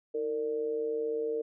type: tone with amplitude modulation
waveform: sine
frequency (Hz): 457.2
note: A#4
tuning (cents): -34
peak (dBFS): -26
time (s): 0.14-1.42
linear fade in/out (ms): 10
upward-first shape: sine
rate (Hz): 138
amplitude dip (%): 65
effects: none